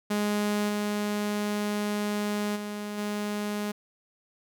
sawtooth tone with level steps, 207.7 Hz, G#3, in tune, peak -21 / -23 / -29 / -25 dBFS, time 0.1-3.72 s, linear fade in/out 10 ms, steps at 0.68 / 2.55 / 2.97 s, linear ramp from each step 20 ms, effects none

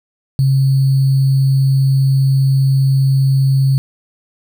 sine tone with sample-and-hold, 135 Hz, C#3, 45 cents flat, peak -9 dBFS, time 0.39-3.78 s, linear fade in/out 0 ms, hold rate 4410 Hz, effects none

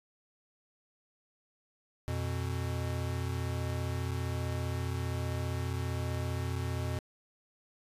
square tone pair together, 87.31 / 122.48 Hz, F2 / B2, 0 / -14 cents, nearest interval tritone, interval 586 cents, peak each -35 / -36 dBFS, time 2.08-6.99 s, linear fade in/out 0 ms, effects resampled to 32000 Hz

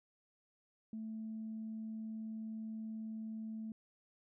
sine tone, 220.3 Hz, A3, 2 cents sharp, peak -40 dBFS, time 0.93-3.72 s, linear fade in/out 2 ms, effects tanh soft clip ceiling -36 dBFS

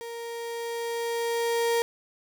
35% pulse tone with level ramp, 466.2 Hz, A#4, in tune, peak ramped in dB -34 to -20 dBFS, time 0.01-1.82 s, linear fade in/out 0 ms, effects none

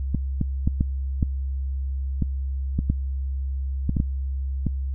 clicks, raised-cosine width 5 ms, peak -9 dBFS, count 12, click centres 0.147 / 0.413 / 0.675 / 0.809 / 1.228 / 2.223 / 2.79 / 2.9 / 3.894 / 3.968 / 4.001 / 4.667 s, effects added 67 Hz sine -24 dBFS peak until 4.94 s

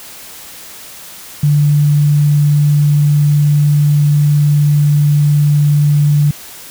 sine tone, 146.83 Hz, D3, in tune, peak -7 dBFS, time 1.43-6.31 s, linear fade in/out 5 ms, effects white hiss -33 dBFS RMS until 6.7 s

